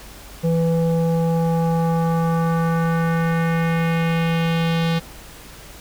square tone with low-pass filter sweep, 165.6 Hz, E3, 8 cents sharp, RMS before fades -19 dBFS, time 0.43-5 s, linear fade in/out 20 ms, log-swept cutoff 470 to 3800 Hz, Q 2, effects added 50 Hz sine -44 dBFS peak until 5.8 s + pink hiss -41 dBFS RMS until 5.8 s

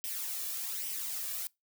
blue noise with flanger, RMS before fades -37 dBFS, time 0.04-1.47 s, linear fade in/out 0 ms, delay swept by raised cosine 0.35 to 1.75 ms, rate 1.2 Hz, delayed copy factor +0.55, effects noise-tail reverb RT60 0.2 s tail -24 dB re dry

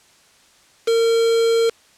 triangle tone with quantisation, 458.2 Hz, A#4, 30 cents flat, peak -12 dBFS, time 0.87-1.7 s, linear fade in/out 10 ms, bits 4, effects white hiss -53 dBFS RMS until 1.97 s + low-pass 8000 Hz 12 dB/octave

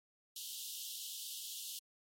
pink high-pass noise, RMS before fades -45 dBFS, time 0.36-1.79 s, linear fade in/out 2 ms, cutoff 2900 Hz, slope 96 dB/octave, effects MP3 64 kbps

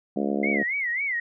harmonic tone, 70.4 Hz, C#2, 27 cents sharp, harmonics 3 / 4 / 5 / 6 / 7 / 8 / 9 / 10, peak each -27 / -29 / -31 / -33 / -34 / -35 / -36 / -37 dBFS, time 0.16-0.63 s, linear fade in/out 5 ms
sine tone with vibrato, 2064 Hz, C7, 24 cents flat, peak -24 dBFS, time 0.43-1.2 s, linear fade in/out 5 ms, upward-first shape sine, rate 3.7 Hz, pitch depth 170 cents each way
effects none

